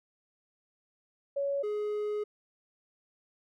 sine / triangle tone pair in turn, 560 / 419.2 Hz, C#5 / G#4, +18 / +16 cents, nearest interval perfect fourth, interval 502 cents, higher first, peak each -28 dBFS, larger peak neither, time 1.36-1.63 / 1.63-2.24 s, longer second, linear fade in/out 10 ms, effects none

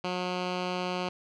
10% pulse tone with low-pass filter, 181 Hz, F#3, 38 cents flat, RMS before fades -32 dBFS, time 0.04-1.09 s, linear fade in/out 5 ms, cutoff 3900 Hz, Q 1.6, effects none

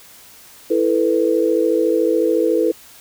sine chord, E suspended fourth, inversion none, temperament equal, 329.6 / 440 / 493.9 Hz, E4 / A4 / B4, 0 / 0 / 0 cents, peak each -18 dBFS, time 0.7-2.72 s, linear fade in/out 10 ms, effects white hiss -44 dBFS RMS until 3 s

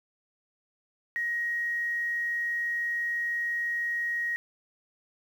sine tone, 1886 Hz, A#6, 20 cents sharp, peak -27 dBFS, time 1.16-4.36 s, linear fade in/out 0 ms, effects 9-bit

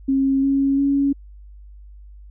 sine tone with pitch steps, 270.2 / 274.6 / 279.1 Hz, C#4 / C#4 / C#4, -44 / -16 / +12 cents, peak -15 dBFS, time 0.08-1.13 s, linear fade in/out 10 ms, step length 350 ms, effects added 50 Hz sine -39 dBFS peak until 2.3 s

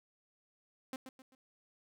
sawtooth tone with echo, 261.6 Hz, C4, in tune, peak -35 dBFS, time 0.93-0.96 s, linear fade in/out 2 ms, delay 130 ms, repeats 3, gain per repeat -8 dB, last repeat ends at 1.35 s, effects none

